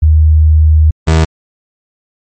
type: tone pair in turn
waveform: sine / 30% pulse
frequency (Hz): 77.78 / 80.11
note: D#2 / E2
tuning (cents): 0 / -49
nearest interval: minor second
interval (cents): 51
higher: second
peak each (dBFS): -3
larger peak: neither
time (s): 0.02-0.91 / 1.07-1.25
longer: first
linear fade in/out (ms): 10
effects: MP3 32 kbps